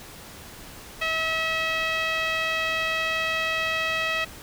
5% pulse tone with low-pass filter, 645 Hz, E5, 38 cents flat, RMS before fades -26 dBFS, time 1.01-4.25 s, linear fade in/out 10 ms, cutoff 2500 Hz, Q 1.9, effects pink hiss -43 dBFS RMS until 4.42 s

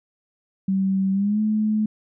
sine tone with pitch glide, 192.3 to 214.6 Hz, G3 to A3, -33 to -43 cents, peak -18 dBFS, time 0.68-1.86 s, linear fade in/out 5 ms, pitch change +190 cents, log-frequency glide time 1.12-1.4 s, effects none

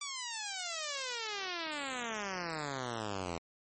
5% pulse exponential sweep, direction down, 1174.7 to 82 Hz, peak -25 dBFS, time 0.01-3.38 s, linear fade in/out 5 ms, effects MP3 32 kbps

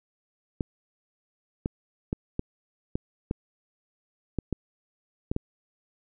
clicks, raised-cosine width 3 ms, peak -14 dBFS, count 10, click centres 0.608 / 1.659 / 2.129 / 2.394 / 2.955 / 3.311 / 4.387 / 4.527 / 5.315 / 5.364 s, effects none

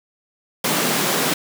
pink high-pass noise, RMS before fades -20 dBFS, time 0.64-1.34 s, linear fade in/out 5 ms, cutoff 150 Hz, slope 48 dB/octave, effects none

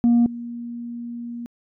sine tone with level steps, 237.1 Hz, A#3, 30 cents sharp, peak -11 / -29 dBFS, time 0.04-1.46 s, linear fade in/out 0 ms, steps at 0.26 s, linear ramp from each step 2 ms, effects tanh soft clip ceiling -11 dBFS

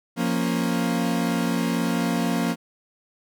40% pulse chord, Bb minor, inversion second, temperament equal, 174.61 / 233.1 / 277.2 Hz, F3 / Bb3 / Db4, 0 / 0 / 0 cents, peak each -25 / -24 / -27 dBFS, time 0.16-2.56 s, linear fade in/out 50 ms, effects none

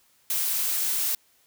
blue noise, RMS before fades -26 dBFS, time 0.3-1.15 s, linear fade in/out 2 ms, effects white hiss -63 dBFS RMS until 1.46 s

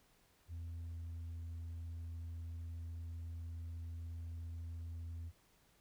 sine tone with pitch glide, 84 to 83.52 Hz, E2 to E2, +33 to +23 cents, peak -40 dBFS, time 0.48-5.32 s, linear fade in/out 50 ms, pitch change -10 cents, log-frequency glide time 0.87-0.92 s, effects tanh soft clip ceiling -42 dBFS + pink hiss -71 dBFS RMS until 5.8 s

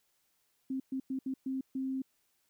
sine tone bursts at uneven times, 264.5 Hz, C4, 19 cents sharp, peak -32 dBFS, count 6, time 0.7-0.8 / 0.92-1 / 1.1-1.19 / 1.26-1.34 / 1.46-1.61 / 1.75-2.02 s, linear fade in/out 5 ms, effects white hiss -75 dBFS RMS until 2.49 s

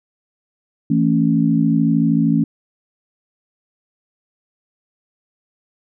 sine chord, A major, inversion second, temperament equal with one note detuned, 164.81 / 223.8 / 277.2 Hz, E3 / A3 / C#4, 0 / +30 / 0 cents, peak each -17 dBFS, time 0.9-2.44 s, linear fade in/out 5 ms, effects none

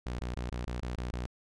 sawtooth tone bursts, 60.9 Hz, B1, 24 cents flat, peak -30 dBFS, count 8, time 0.06-1.261 s, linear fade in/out 0 ms, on 130 ms, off 23 ms, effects low-pass 7000 Hz 12 dB/octave

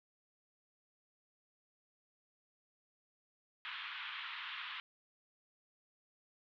white band-pass noise, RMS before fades -45 dBFS, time 3.65-4.8 s, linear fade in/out 0 ms, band 1000 to 3500 Hz, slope 48 dB/octave, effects none

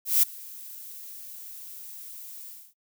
violet noise with ADSR envelope, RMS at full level -18 dBFS, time 0.05-2.74 s, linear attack 180 ms, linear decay 6 ms, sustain -24 dB, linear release 260 ms, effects noise-tail reverb RT60 0.1 s tail -26 dB re dry

